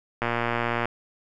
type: click train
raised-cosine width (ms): 0.5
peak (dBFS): -10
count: 76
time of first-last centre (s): 0.22-0.856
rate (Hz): 118
effects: none